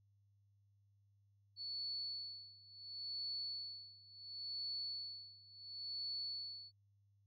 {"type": "tone with tremolo", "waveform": "sine", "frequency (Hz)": 4435, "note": "C#8", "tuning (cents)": 0, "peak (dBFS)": -40, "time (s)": [1.56, 6.72], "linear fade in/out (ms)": 50, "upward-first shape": "sine", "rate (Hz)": 0.71, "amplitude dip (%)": 90, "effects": ["added 100 Hz sine -70 dBFS peak until 7.26 s"]}